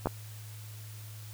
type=clicks; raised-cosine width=1 ms; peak=-15 dBFS; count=2; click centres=0.058 / 0.071 s; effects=added 107 Hz sine -43 dBFS peak until 1.33 s + white hiss -52 dBFS RMS until 1.33 s